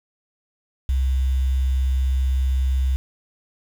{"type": "tone with quantisation", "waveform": "sine", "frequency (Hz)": 65.41, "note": "C2", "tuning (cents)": 0, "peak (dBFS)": -17, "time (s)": [0.89, 2.96], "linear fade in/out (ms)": 0, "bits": 7, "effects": []}